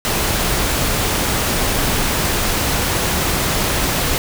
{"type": "noise", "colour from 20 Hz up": "pink", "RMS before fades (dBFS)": -18, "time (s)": [0.05, 4.18], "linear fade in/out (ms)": 0, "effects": []}